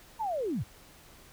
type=linear sweep; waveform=sine; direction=down; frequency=932.3 to 72.4 Hz; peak=-29 dBFS; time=0.19-0.64 s; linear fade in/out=20 ms; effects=pink hiss -55 dBFS RMS until 1.32 s